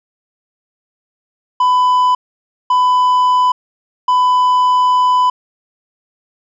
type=tone bursts at uneven times; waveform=triangle; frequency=1000 Hz; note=B5; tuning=21 cents sharp; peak=-7 dBFS; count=3; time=1.6-2.15 / 2.7-3.52 / 4.08-5.3 s; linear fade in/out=5 ms; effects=resampled to 16000 Hz